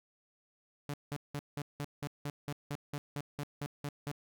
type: tone bursts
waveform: sawtooth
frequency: 144.8 Hz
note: D3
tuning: 24 cents flat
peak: -32 dBFS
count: 15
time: 0.89-4.115 s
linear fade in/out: 0 ms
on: 47 ms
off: 180 ms
effects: none